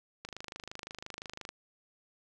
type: click train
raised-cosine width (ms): 0.2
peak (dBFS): -24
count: 33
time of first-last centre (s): 0.25-1.49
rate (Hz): 25.8
effects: none